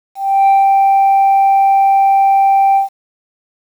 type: tone with ADSR envelope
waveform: sine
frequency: 784 Hz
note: G5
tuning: in tune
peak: -3 dBFS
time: 0.15-2.89 s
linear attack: 330 ms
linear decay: 160 ms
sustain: -2 dB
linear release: 130 ms
effects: tanh soft clip ceiling -5 dBFS + 7-bit